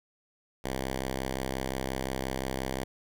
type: tone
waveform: 5% pulse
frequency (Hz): 65.7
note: C2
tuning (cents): +8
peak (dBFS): -20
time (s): 0.64-2.84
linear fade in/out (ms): 5
effects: none